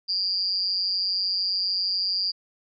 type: tone with amplitude modulation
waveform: sine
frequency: 4749 Hz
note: D8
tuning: 18 cents sharp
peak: -19 dBFS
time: 0.08-2.32 s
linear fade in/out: 20 ms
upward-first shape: sine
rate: 187 Hz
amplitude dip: 85%
effects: none